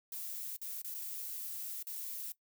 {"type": "noise with dropouts", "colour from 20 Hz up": "violet", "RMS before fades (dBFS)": -42, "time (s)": [0.12, 2.32], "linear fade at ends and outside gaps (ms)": 2, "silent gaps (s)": [[0.565, 0.615], [0.818, 0.845], [0.943, 0.947], [1.827, 1.869]], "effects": ["noise-tail reverb RT60 0.1 s tail -18 dB re dry"]}